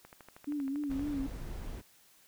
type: click train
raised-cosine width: 0.5 ms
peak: -35 dBFS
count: 13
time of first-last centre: 0.05-0.995 s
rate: 12.7 Hz
type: tone with vibrato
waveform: sine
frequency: 282.1 Hz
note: C#4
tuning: 30 cents sharp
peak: -32 dBFS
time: 0.47-1.27 s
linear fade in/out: 10 ms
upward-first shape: sine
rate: 3.7 Hz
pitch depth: 85 cents each way
type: noise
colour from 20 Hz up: brown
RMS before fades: -41 dBFS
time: 0.89-1.82 s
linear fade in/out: 20 ms
effects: white hiss -63 dBFS RMS until 2.27 s